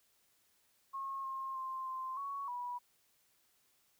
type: tone with pitch steps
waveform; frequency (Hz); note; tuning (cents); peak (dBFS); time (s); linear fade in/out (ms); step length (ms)
sine; 1084 / 1068 / 1051 / 1044 / 1115 / 977; C#6 / C6 / C6 / C6 / C#6 / B5; -39 / +35 / +7 / -4 / +10 / -19; -38; 0.93-2.79; 20; 310
effects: white hiss -73 dBFS RMS until 3.99 s